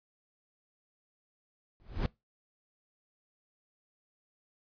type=noise with exponential growth; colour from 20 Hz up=brown; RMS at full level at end=-24 dBFS; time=1.8-2.06 s; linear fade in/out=0 ms; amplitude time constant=55 ms; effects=noise-tail reverb RT60 0.2 s tail -22 dB re dry + resampled to 11025 Hz